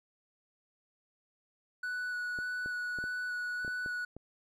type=tone with vibrato; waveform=triangle; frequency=1476 Hz; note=F#6; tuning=5 cents flat; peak=-32 dBFS; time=1.83-4.05 s; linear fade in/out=5 ms; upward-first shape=square; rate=1.7 Hz; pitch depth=9 cents each way
type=clicks; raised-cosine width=2 ms; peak=-32 dBFS; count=8; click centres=2.388 / 2.66 / 2.987 / 3.04 / 3.648 / 3.679 / 3.861 / 4.166 s
effects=none